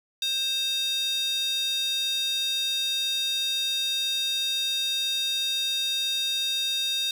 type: tone with high-pass filter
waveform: square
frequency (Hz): 529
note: C5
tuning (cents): +19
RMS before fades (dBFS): -27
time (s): 0.22-7.11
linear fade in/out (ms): 2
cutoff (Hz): 3600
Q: 5.8
effects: none